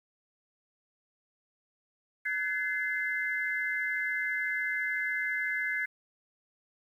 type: tone cluster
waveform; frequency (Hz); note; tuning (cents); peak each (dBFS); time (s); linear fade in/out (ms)
sine; 1523 / 1703 / 2069; F#6 / G#6 / C7; +50 / +43 / -20; -36 / -33 / -32; 2.25-5.86; 10
effects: 10-bit